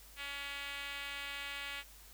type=tone with band-pass filter; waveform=5% pulse; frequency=282 Hz; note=C#4; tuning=30 cents sharp; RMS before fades=-43 dBFS; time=0.16-1.84 s; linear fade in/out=50 ms; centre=2600 Hz; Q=1.1; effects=added 50 Hz sine -58 dBFS peak until 2.13 s + white hiss -58 dBFS RMS until 2.13 s